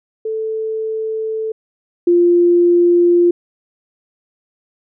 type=tone pair in turn; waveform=sine; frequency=440 / 348.3 Hz; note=A4 / F4; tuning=0 / -5 cents; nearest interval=major third; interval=405 cents; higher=first; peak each=-18 / -8 dBFS; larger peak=second; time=0.25-1.52 / 2.07-3.31 s; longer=first; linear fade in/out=5 ms; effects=none